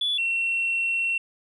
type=tone pair in turn; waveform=sine; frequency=3439 / 2719 Hz; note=A7 / F7; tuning=-40 / -47 cents; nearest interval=major third; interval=407 cents; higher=first; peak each=-21 dBFS; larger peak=neither; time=0.01-0.18 / 0.18-1.18 s; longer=second; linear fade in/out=5 ms; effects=tanh soft clip ceiling -18 dBFS

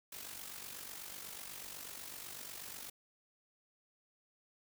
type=noise with amplitude modulation; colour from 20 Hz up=white; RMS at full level=-45 dBFS; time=0.12-2.9 s; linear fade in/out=5 ms; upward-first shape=sine; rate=48.1 Hz; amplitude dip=60%; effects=none

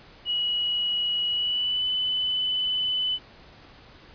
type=tone with pitch glide; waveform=sine; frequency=2916 to 3007 Hz; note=F#7 to F#7; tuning=-26 to +27 cents; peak=-23 dBFS; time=0.25-3.19 s; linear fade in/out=50 ms; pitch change=+53 cents; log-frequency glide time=1.28-1.89 s; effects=pink hiss -50 dBFS RMS until 4.14 s + resampled to 11025 Hz

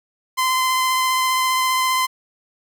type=tone with vibrato; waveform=sawtooth; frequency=1032 Hz; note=C6; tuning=24 cents flat; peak=-13 dBFS; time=0.37-2.07 s; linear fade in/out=20 ms; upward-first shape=sine; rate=15 Hz; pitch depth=11 cents each way; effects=none

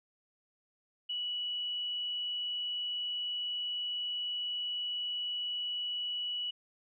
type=tone; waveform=sine; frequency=2942 Hz; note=F#7; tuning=11 cents flat; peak=-33 dBFS; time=1.09-6.51 s; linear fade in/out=10 ms; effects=none

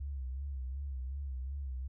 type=tone with vibrato; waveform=sine; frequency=67 Hz; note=C2; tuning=42 cents sharp; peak=-36 dBFS; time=0-1.88 s; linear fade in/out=10 ms; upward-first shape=sine; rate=2.7 Hz; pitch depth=96 cents each way; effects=none

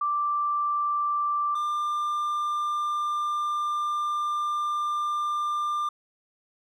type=tone pair in turn; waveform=sine / triangle; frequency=1174.7 / 1193.9 Hz; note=D6 / D6; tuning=0 / +28 cents; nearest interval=unison; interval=28 cents; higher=second; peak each=-23 dBFS; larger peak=neither; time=0.01-1.55 / 1.55-5.89 s; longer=second; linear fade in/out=5 ms; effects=none

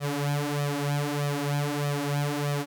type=tone with flanger; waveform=sawtooth; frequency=144.5 Hz; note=D3; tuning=28 cents flat; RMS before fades=-28 dBFS; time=0-2.66 s; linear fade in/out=50 ms; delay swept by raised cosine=1.6 to 5.7 ms; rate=1.6 Hz; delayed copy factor=+0.8; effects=none

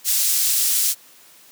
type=high-pass noise; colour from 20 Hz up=pink; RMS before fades=-19 dBFS; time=0.04-0.95 s; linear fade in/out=50 ms; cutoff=6300 Hz; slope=12 dB/octave; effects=white hiss -49 dBFS RMS until 1.51 s + high-pass 150 Hz 12 dB/octave

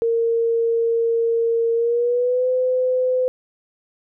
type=tone with pitch glide; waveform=sine; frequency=460.9 to 508.5 Hz; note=A#4 to C5; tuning=-20 to -50 cents; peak=-16 dBFS; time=0.02-3.28 s; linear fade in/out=0 ms; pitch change=+170 cents; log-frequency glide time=1.74-2.48 s; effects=none

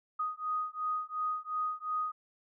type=beating tone pair; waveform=sine; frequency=1244.5 / 1247.3 Hz; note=D#6 / D#6; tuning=0 / +4 cents; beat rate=2.8 Hz; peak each=-35 / -35 dBFS; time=0.19-2.12 s; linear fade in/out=10 ms; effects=none

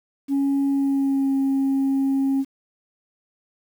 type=tone with pitch glide; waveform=sine; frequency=277.2 to 271.3 Hz; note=C#4 to C#4; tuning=0 to -37 cents; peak=-16 dBFS; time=0.28-2.45 s; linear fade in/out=50 ms; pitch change=-37 cents; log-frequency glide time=0.68-1.34 s; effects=tanh soft clip ceiling -16 dBFS + 8-bit

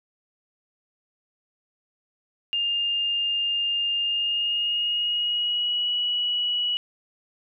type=tone with pitch glide; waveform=sine; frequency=2812 to 2930 Hz; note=F7 to F#7; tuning=+11 to -18 cents; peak=-22 dBFS; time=2.53-6.77 s; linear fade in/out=0 ms; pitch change=+71 cents; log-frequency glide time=3.99-5.89 s; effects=none

